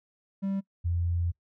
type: tone pair in turn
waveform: triangle / sine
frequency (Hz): 195.3 / 86.17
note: G3 / F2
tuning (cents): -6 / -23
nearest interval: octave + major second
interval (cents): 1417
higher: first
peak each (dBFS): -25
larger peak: neither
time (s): 0.42-0.61 / 0.84-1.32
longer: second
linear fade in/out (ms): 20
effects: noise-tail reverb RT60 0.1 s tail -23 dB re dry